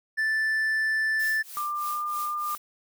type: tone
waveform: triangle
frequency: 1760 Hz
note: A6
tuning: in tune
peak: -21 dBFS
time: 0.17-1.43 s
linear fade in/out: 20 ms
type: noise with tremolo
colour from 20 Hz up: blue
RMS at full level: -37 dBFS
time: 1.19-2.58 s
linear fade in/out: 10 ms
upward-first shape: triangle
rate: 3.2 Hz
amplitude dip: 95%
type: tone with pitch glide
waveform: sine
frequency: 1189 to 1201.4 Hz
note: D6 to D6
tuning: +21 to +39 cents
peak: -27 dBFS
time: 1.57-2.55 s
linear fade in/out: 0 ms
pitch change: +18 cents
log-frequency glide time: 1.71-1.98 s
effects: none